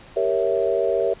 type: chord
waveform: sine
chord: G diminished seventh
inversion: none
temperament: equal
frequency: 392 / 466.2 / 554.4 / 659.3 Hz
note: G4 / Bb4 / Db5 / Fb5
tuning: 0 / 0 / 0 / 0 cents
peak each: -24 / -23 / -24 / -24 dBFS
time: 0.16-1.14 s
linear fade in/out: 10 ms
effects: pink hiss -46 dBFS RMS until 1.2 s + resampled to 8000 Hz